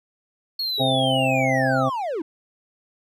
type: linear sweep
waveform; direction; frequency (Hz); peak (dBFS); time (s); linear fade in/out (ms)
triangle; down; 4351 to 286.7; -22; 0.59-2.22; 5
type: tone with exponential decay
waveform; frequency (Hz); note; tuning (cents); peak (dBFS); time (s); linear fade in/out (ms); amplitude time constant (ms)
sine; 418.9; G#4; +15; -31; 0.78-1.61; 2; 180
type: harmonic tone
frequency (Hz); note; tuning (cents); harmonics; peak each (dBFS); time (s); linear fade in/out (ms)
131.8; C3; +13; 1 / 2 / 4 / 5 / 6; -25 / -25 / -25 / -25 / -25; 0.79-1.9; 20
effects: none